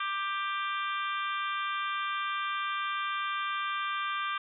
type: harmonic tone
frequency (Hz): 394.2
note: G4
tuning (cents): +10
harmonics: 3 / 4 / 5 / 6 / 7 / 8 / 9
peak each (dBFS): -32 / -37 / -45 / -40 / -45 / -43 / -43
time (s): 0-4.38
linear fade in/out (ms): 5
effects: none